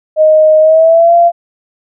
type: tone with pitch glide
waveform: sine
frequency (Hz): 622.3 to 686.5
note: D#5 to F5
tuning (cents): 0 to -30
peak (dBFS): -3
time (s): 0.16-1.32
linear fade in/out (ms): 50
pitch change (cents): +170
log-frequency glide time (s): 0.6-1.15
effects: none